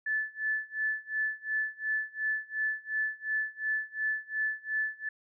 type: tone with tremolo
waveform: sine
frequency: 1741 Hz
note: A6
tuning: 19 cents flat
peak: -26 dBFS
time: 0.06-5.09 s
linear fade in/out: 5 ms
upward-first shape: sine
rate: 2.8 Hz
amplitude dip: 95%
effects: none